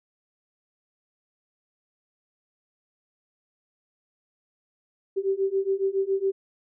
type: beating tone pair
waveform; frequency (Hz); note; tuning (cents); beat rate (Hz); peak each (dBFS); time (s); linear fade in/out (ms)
sine; 384.6 / 391.8; G4 / G4; -33 / -1; 7.2; -26 / -25; 5.16-6.32; 20
effects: none